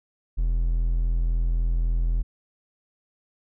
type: tone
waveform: triangle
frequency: 41.85 Hz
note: E1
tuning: 27 cents sharp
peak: -18 dBFS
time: 0.37-2.23 s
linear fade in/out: 20 ms
effects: none